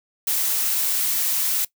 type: noise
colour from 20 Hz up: blue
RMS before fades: -22 dBFS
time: 0.27-1.65 s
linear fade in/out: 5 ms
effects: noise-tail reverb RT60 0.1 s tail -20 dB re dry